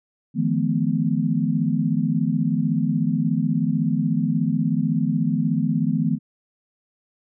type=tone cluster; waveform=sine; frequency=154 / 170.4 / 215.8 / 249.4 Hz; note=D#3 / F3 / A3 / B3; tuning=-17 / -42 / -33 / +17 cents; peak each=-24 dBFS; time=0.34-6.19 s; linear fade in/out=50 ms; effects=none